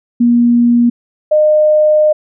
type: tone pair in turn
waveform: sine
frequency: 238.5 / 610.3 Hz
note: A#3 / D#5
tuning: +40 / -34 cents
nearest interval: octave + major third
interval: 1626 cents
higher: second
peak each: -6 dBFS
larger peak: neither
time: 0.2-0.9 / 1.31-2.13 s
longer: second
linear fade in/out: 10 ms
effects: none